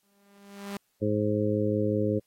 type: tone with exponential growth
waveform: sawtooth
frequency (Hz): 200.2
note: G3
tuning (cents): +37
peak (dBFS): -28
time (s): 0.03-0.77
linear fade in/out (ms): 2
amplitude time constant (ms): 160
type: harmonic tone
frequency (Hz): 105.4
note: G#2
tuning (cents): +26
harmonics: 1 / 2 / 3 / 4 / 5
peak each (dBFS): -30 / -30 / -30 / -30 / -30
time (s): 1.01-2.2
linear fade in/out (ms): 20
effects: white hiss -73 dBFS RMS until 2.26 s + AAC 48 kbps